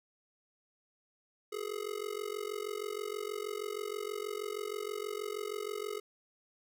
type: tone with amplitude modulation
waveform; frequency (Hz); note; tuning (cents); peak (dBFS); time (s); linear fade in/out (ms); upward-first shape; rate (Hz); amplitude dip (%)
square; 420.3; G#4; +21; -33; 1.52-6; 10; sine; 46.3; 95
effects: none